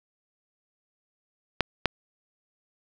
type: clicks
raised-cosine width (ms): 0.3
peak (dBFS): -5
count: 2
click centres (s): 1.607 / 1.857
effects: none